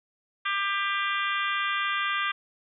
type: harmonic tone with a mistuned harmonic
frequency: 397.3 Hz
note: G4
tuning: 23 cents sharp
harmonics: 3 / 4 / 5 / 6 / 7 / 8 / 9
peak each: -29 / -31 / -33 / -35 / -36 / -37 / -38 dBFS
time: 0.45-2.32 s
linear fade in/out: 10 ms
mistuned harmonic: 9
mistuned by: -43 cents
effects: none